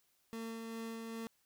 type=tone with tremolo; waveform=30% pulse; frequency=226.7 Hz; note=A#3; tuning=48 cents flat; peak=-38 dBFS; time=0.33-1.27 s; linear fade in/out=0 ms; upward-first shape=sine; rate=2.5 Hz; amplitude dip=25%; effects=white hiss -75 dBFS RMS until 1.45 s